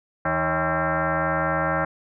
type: tone with frequency modulation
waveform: sine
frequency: 399.2 Hz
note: G4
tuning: 32 cents sharp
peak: -20 dBFS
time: 0.25-1.85 s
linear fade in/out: 5 ms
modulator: 238 Hz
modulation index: 5.6
effects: none